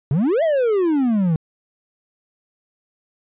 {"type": "exponential two-way sweep", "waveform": "triangle", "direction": "up then down", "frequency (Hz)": [126.8, 679, 153.6], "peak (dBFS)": -13, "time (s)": [0.11, 1.36], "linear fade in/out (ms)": 2, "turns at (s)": 0.43, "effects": ["resampled to 8000 Hz"]}